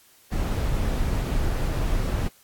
brown noise, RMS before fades -24 dBFS, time 0.31-2.29 s, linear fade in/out 20 ms, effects white hiss -56 dBFS RMS until 2.43 s + AAC 64 kbps

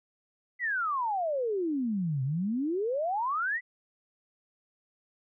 sine exponential two-way sweep, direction down then up, 2035 to 127.1 to 2035 Hz, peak -27 dBFS, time 0.59-3.61 s, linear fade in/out 50 ms, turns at 2.23 s, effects none

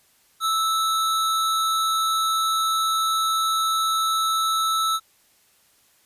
square tone pair together, 1313 / 3714 Hz, E6 / A#7, -7 / -7 cents, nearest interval octave + tritone, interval 1800 cents, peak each -21 / -30 dBFS, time 0.4-5 s, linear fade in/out 50 ms, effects white hiss -60 dBFS RMS until 6.05 s + resampled to 32000 Hz

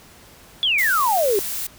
sine exponential sweep, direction down, 3500 to 379.9 Hz, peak -16 dBFS, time 0.63-1.39 s, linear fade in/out 0 ms
blue noise, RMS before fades -27 dBFS, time 0.78-1.67 s, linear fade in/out 5 ms
effects pink hiss -47 dBFS RMS until 1.78 s

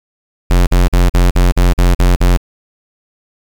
square tone bursts, 44.53 Hz, F1, 34 cents sharp, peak -7 dBFS, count 9, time 0.5-2.374 s, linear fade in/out 10 ms, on 170 ms, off 43 ms, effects 7-bit

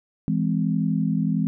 sine chord, E augmented, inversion none, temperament just, 164.81 / 206 / 257.5 Hz, E3 / G#3 / B#3, 0 / -14 / -28 cents, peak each -23 / -24 / -26 dBFS, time 0.28-1.47 s, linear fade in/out 0 ms, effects none

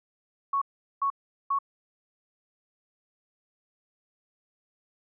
sine tone bursts, 1108.7 Hz, C#6, in tune, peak -23 dBFS, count 3, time 0.53-1.588 s, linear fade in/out 5 ms, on 86 ms, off 400 ms, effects none

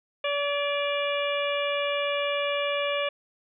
harmonic tone with a mistuned harmonic, 573 Hz, D5, 43 cents flat, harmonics 1 / 2 / 3 / 4 / 5 / 6, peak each -27 / -33 / -37 / -32 / -34 / -38 dBFS, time 0.24-3.09 s, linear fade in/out 5 ms, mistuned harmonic 4, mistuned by +58 cents, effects none

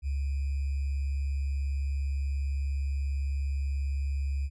sine tone with sample-and-hold, 69.3 Hz, C#2, in tune, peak -27 dBFS, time 0.02-4.5 s, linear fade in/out 50 ms, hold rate 2450 Hz, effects resampled to 22050 Hz

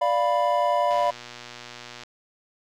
triangle chord, B diminished, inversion first, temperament equal, 587.3 / 698.5 / 987.8 Hz, D5 / F5 / B5, 0 / 0 / 0 cents, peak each -22 dBFS, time 0.01-1.11 s, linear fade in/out 10 ms
click train, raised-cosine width 0.2 ms, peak -22 dBFS, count 136, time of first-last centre 0.91-2.035 s, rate 120 Hz
effects none

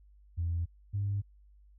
sine tone pair in turn, 84.7 / 100.56 Hz, E2 / G2, +48 / +45 cents, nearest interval minor third, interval 297 cents, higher second, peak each -28 dBFS, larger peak neither, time 0.37-0.66 / 0.93-1.22 s, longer neither, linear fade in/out 20 ms, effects tanh soft clip ceiling -24 dBFS + added 50 Hz sine -56 dBFS peak until 1.78 s

